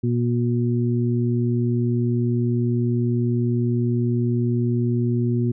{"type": "harmonic tone", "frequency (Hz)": 120, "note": "B2", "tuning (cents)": -49, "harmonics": [1, 2, 3], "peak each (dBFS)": [-20, -23, -27], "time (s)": [0.03, 5.52], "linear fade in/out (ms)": 10, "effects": []}